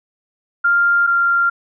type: tone pair in turn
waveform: sine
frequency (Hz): 1396.9 / 1388.1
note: F6 / F6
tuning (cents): 0 / -11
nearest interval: unison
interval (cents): 11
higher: first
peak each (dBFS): -11 / -12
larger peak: first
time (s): 0.64-1.07 / 1.07-1.5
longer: neither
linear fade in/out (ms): 10
effects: none